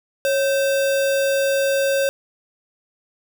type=tone with sample-and-hold; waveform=sine; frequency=550 Hz; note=C#5; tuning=14 cents flat; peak=-16 dBFS; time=0.25-2.09 s; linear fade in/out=0 ms; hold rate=2100 Hz; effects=none